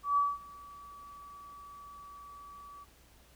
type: tone with ADSR envelope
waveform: sine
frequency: 1146 Hz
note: D6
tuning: 43 cents flat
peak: -23 dBFS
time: 0.03-2.85 s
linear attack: 140 ms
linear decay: 210 ms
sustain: -24 dB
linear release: 22 ms
effects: added 60 Hz sine -62 dBFS peak until 3.35 s + pink hiss -62 dBFS RMS until 3.35 s